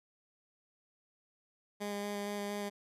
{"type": "tone with vibrato", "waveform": "15% pulse", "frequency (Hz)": 204.2, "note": "G#3", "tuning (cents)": -29, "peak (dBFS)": -30, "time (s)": [1.8, 2.7], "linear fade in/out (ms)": 20, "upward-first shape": "square", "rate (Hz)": 4.3, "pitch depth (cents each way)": 9, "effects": ["resampled to 32000 Hz"]}